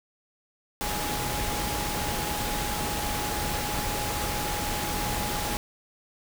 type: tone in noise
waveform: sine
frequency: 833 Hz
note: G#5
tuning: 5 cents sharp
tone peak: -34 dBFS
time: 0.81-5.57 s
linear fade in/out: 0 ms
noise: pink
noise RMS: -30 dBFS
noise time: 0.81-5.57 s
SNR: -7 dB
effects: none